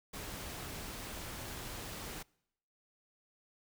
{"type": "noise", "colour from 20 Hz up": "pink", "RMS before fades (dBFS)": -44, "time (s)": [0.13, 2.23], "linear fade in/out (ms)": 10, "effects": ["noise-tail reverb RT60 0.8 s tail -26 dB re dry"]}